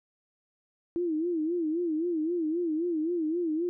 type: tone with vibrato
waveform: sine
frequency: 329.6 Hz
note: E4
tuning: in tune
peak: -26 dBFS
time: 0.96-3.69 s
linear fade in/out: 0 ms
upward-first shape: sine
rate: 3.8 Hz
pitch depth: 130 cents each way
effects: none